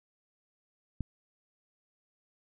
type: click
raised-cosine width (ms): 5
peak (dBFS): -21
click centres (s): 1.007
effects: none